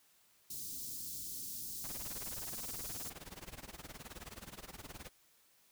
white band-stop noise, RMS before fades -44 dBFS, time 0.5-3.1 s, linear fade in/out 5 ms, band 310 to 4600 Hz, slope 24 dB/octave
pink noise with tremolo, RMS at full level -47 dBFS, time 1.84-5.09 s, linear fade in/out 0 ms, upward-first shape sine, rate 19 Hz, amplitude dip 90%
effects white hiss -69 dBFS RMS until 5.71 s

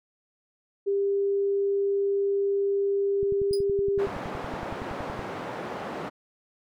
sine tone, 398.2 Hz, G4, 27 cents sharp, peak -22 dBFS, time 0.86-4.07 s, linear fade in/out 20 ms
click train, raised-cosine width 5 ms, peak -25 dBFS, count 22, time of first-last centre 3.23-5.193 s, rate 10.7 Hz
35% pulse tone with exponential decay, 4965 Hz, D#8, 5 cents flat, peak -28 dBFS, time 3.53-3.64 s, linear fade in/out 2 ms, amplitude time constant 23 ms
white band-pass noise, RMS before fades -35 dBFS, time 3.98-6.1 s, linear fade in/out 20 ms, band 150 to 910 Hz, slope 12 dB/octave
effects none

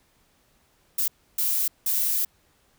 violet noise bursts at uneven times, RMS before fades -24 dBFS, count 3, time 0.98-1.08 / 1.38-1.68 / 1.86-2.25 s, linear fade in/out 5 ms, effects pink hiss -64 dBFS RMS until 2.78 s

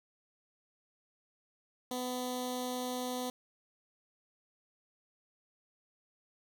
10% pulse tone with notch filter, 250.6 Hz, B3, 25 cents sharp, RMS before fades -37 dBFS, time 1.91-3.3 s, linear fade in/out 2 ms, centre 1500 Hz, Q 0.82, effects none

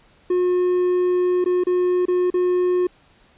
triangle tone with dropouts, 360.3 Hz, F#4, 46 cents flat, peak -14 dBFS, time 0.3-2.87 s, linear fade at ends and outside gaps 5 ms, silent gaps 1.443-1.459 / 1.638-1.668 / 2.055-2.082 / 2.303-2.34 s, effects pink hiss -55 dBFS RMS until 3.37 s + resampled to 8000 Hz

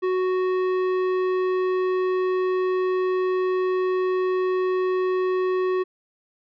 sine tone with tanh clipping, 370 Hz, F#4, in tune, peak -22 dBFS, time 0.02-5.84 s, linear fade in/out 20 ms, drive 13 dB, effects none

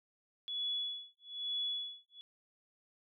sine tone with tremolo, 3400 Hz, G#7, 40 cents sharp, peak -33 dBFS, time 0.48-2.21 s, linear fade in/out 0 ms, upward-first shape sine, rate 1.1 Hz, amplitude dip 100%, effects none

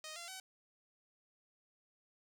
5% pulse tone with pitch steps, 622.3 / 686.5 / 757.3 Hz, D#5 / F5 / F#5, 0 / -30 / +40 cents, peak -34 dBFS, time 0.04-0.4 s, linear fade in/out 2 ms, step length 120 ms, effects none

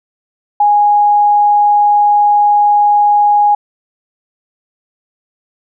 sine tone, 827 Hz, G#5, 8 cents flat, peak -6 dBFS, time 0.6-3.55 s, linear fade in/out 5 ms, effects none

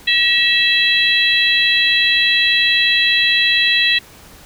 harmonic tone with a mistuned harmonic, 659.3 Hz, E5, in tune, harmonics 3 / 4 / 5 / 6, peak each -17 / -17 / -17 / -17 dBFS, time 0.07-3.99 s, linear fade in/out 10 ms, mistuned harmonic 3, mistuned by -53 cents, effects pink hiss -42 dBFS RMS until 4.45 s

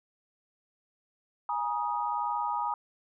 sine chord, Ab suspended second, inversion none, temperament equal with one note detuned, 830.6 / 952.5 / 1244.5 Hz, Ab5 / Bb5 / Eb6, 0 / +37 / 0 cents, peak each -33 / -31 / -34 dBFS, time 1.49-2.74 s, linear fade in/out 2 ms, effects none

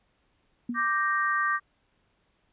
sine tone with exponential decay, 240 Hz, B3, 49 cents flat, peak -25 dBFS, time 0.69-0.91 s, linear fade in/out 5 ms, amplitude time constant 46 ms
sine chord, G minor, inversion second, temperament equal, 1174.7 / 1568 / 1864.7 Hz, D6 / G6 / Bb6, 0 / 0 / 0 cents, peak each -26 / -29 / -29 dBFS, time 0.74-1.6 s, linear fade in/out 50 ms
effects pink hiss -70 dBFS RMS until 2.52 s + resampled to 8000 Hz

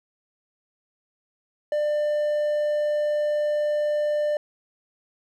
triangle tone, 596 Hz, D5, 25 cents sharp, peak -19 dBFS, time 1.72-4.37 s, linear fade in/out 2 ms, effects none

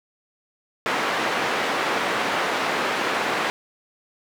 white band-pass noise, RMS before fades -24 dBFS, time 0.86-3.5 s, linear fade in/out 0 ms, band 260 to 1800 Hz, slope 12 dB/octave, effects none

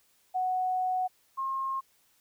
sine tone pair in turn, 740 / 1070.9 Hz, F#5 / C6, 0 / +40 cents, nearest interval tritone, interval 640 cents, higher second, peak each -26 / -29 dBFS, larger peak first, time 0.34-1.08 / 1.37-1.81 s, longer first, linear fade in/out 20 ms, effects white hiss -67 dBFS RMS until 2.2 s

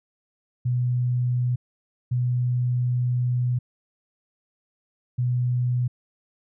sine tone bursts at uneven times, 123.7 Hz, B2, 3 cents sharp, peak -20 dBFS, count 3, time 0.65-1.56 / 2.11-3.59 / 5.18-5.88 s, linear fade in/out 10 ms, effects none

